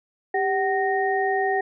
sine tone cluster, 395.9 / 756 / 1853 Hz, G4 / F#5 / A#6, +17 / +37 / -11 cents, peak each -24 / -23 / -27 dBFS, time 0.34-1.61 s, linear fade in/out 5 ms, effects none

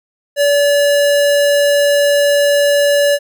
square tone, 574 Hz, D5, 40 cents flat, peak -10 dBFS, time 0.36-3.19 s, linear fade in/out 50 ms, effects none

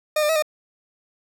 40% pulse tone with pitch steps, 611 / 599 / 642 / 610 Hz, D#5 / D5 / E5 / D#5, -32 / +34 / -46 / -34 cents, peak -17 dBFS, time 0.16-0.424 s, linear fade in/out 5 ms, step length 66 ms, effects none

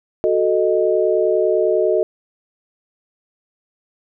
sine chord, D# diminished, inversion first, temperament equal, 370 / 440 / 622.3 Hz, F#4 / A4 / D#5, 0 / 0 / 0 cents, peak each -18 dBFS, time 0.24-2.03 s, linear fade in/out 0 ms, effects none

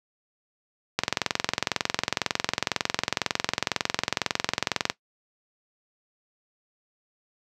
click train, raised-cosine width 0.2 ms, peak -4 dBFS, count 87, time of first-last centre 0.99-4.899 s, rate 22 Hz, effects noise-tail reverb RT60 0.1 s tail -18 dB re dry + high-pass 100 Hz 12 dB/octave

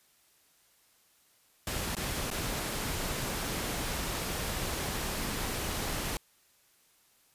pink noise with dropouts, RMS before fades -34 dBFS, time 1.67-6.17 s, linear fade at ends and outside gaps 1 ms, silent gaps 1.951-1.967 / 2.303-2.313 s, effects white hiss -66 dBFS RMS until 7.34 s + resampled to 32000 Hz

